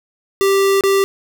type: tone with dropouts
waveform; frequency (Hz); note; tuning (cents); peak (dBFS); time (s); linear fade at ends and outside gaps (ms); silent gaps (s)
square; 392; G4; 0; -12; 0.41-1.04; 0; 0.809-0.837
effects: none